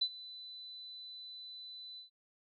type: tone with ADSR envelope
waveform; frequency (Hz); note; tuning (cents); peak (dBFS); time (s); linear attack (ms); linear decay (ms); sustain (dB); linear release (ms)
sine; 4000; B7; +21; -27; 0.01-2.1; 9; 64; -19; 120
effects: none